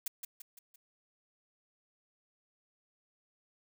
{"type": "noise with echo", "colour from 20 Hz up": "blue", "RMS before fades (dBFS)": -35, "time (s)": [0.06, 0.08], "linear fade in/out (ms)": 5, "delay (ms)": 170, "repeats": 4, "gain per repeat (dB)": -6, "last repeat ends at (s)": 0.76, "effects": []}